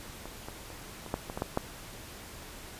clicks, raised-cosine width 1 ms, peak -27 / -26 / -30 / -29 / -15 / -23 / -20 / -15 / -13 dBFS, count 9, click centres 0.256 / 0.485 / 0.703 / 1.063 / 1.141 / 1.299 / 1.375 / 1.421 / 1.574 s, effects pink hiss -46 dBFS RMS until 2.79 s + resampled to 32000 Hz

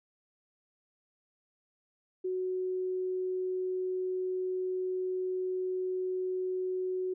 sine tone, 370 Hz, F#4, in tune, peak -30 dBFS, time 2.24-7.14 s, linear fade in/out 10 ms, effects none

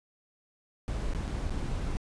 brown noise with dropouts, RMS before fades -32 dBFS, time 0.88-1.97 s, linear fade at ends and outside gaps 0 ms, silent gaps 1.135-1.149 / 1.274-1.278 / 1.496-1.506 s, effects resampled to 22050 Hz

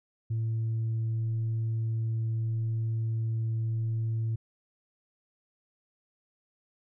sine tone, 112.6 Hz, A2, 40 cents sharp, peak -25 dBFS, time 0.3-4.36 s, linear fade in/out 10 ms, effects tanh soft clip ceiling -25 dBFS

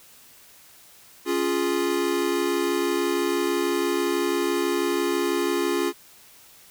square chord, Db major, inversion none, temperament equal, 277.2 / 349.2 / 415.3 Hz, Db4 / F4 / Ab4, 0 / 0 / 0 cents, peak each -29 / -25 / -28 dBFS, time 1.25-5.93 s, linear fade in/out 50 ms, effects white hiss -51 dBFS RMS until 6.7 s

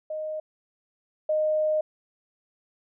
sine tone pair in turn, 620 / 617.2 Hz, D#5 / D#5, -6 / -14 cents, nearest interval unison, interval 8 cents, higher first, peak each -29 / -21 dBFS, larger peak second, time 0.1-0.4 / 1.29-1.81 s, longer second, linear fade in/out 5 ms, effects none

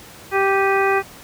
harmonic tone with a mistuned harmonic, 390.7 Hz, G4, 6 cents flat, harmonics 1 / 2 / 3 / 4 / 5 / 6, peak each -18 / -21 / -23 / -24 / -25 / -26 dBFS, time 0.31-1.03 s, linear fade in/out 50 ms, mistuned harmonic 6, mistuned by +97 cents, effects pink hiss -41 dBFS RMS until 1.23 s + high-pass 60 Hz 12 dB/octave

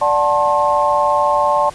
sine chord, D dominant seventh, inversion none, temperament equal with one note detuned, 587.3 / 740 / 880 / 1068.5 Hz, D5 / F#5 / A5 / C6, 0 / 0 / 0 / +36 cents, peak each -17 / -22 / -16 / -17 dBFS, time 0.01-1.7 s, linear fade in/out 10 ms, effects pink hiss -38 dBFS RMS until 1.74 s + resampled to 24000 Hz

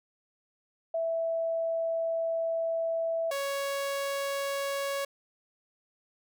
sine / sawtooth tone pair in turn, 659 / 556.5 Hz, E5 / C#5, -1 / +7 cents, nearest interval minor third, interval 292 cents, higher first, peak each -27 / -26 dBFS, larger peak second, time 0.94-3.31 / 3.31-5.05 s, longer first, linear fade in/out 5 ms, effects none

